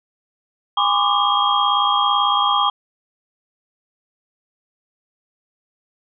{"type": "tone cluster", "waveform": "sine", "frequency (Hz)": [816, 1020, 1143, 1201, 3246], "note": ["G#5", "C6", "D6", "D6", "G#7"], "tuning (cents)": [-31, -44, -47, 38, -40], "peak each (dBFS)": -21, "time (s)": [0.77, 2.7], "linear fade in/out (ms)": 5, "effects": []}